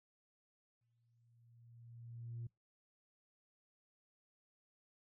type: tone with exponential growth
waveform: sine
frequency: 117.4 Hz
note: A#2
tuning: 13 cents sharp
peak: -40 dBFS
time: 0.81-2.47 s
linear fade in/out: 5 ms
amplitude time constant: 360 ms
effects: noise-tail reverb RT60 0.2 s tail -26 dB re dry + tanh soft clip ceiling -39 dBFS